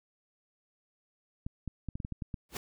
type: clicks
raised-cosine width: 5 ms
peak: -24 dBFS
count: 9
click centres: 1.465 / 1.677 / 1.887 / 1.955 / 2.002 / 2.049 / 2.123 / 2.222 / 2.342 s
type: noise with exponential growth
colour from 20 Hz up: pink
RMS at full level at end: -33 dBFS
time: 2.49-2.57 s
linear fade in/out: 2 ms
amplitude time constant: 17 ms
effects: none